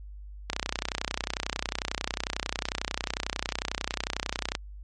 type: click train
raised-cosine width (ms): 0.2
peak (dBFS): -10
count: 127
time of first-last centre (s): 0.5-4.551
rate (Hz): 31.1
effects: added 50 Hz sine -40 dBFS peak until 4.83 s + MP3 48 kbps